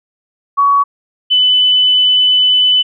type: tone pair in turn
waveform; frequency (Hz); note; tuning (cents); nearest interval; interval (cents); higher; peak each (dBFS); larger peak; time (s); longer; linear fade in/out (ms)
sine; 1125 / 3003; C#6 / F#7; +25 / +25; octave + perfect fourth; 1700; second; -7; neither; 0.57-0.84 / 1.3-2.83; second; 20
effects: none